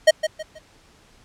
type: tone with echo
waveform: square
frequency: 627 Hz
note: D#5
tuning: 13 cents sharp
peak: -9 dBFS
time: 0.07-0.11 s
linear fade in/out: 10 ms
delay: 160 ms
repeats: 3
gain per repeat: -10 dB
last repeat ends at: 0.59 s
effects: pink hiss -54 dBFS RMS until 1.24 s + low-pass 8000 Hz 12 dB/octave